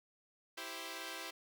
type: chord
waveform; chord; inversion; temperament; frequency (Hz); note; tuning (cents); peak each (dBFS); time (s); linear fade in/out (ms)
5% pulse; C major; first; equal; 329.6 / 392 / 523.3; E4 / G4 / C5; 0 / 0 / 0; -35 / -37 / -36; 0.57-1.31; 10
effects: none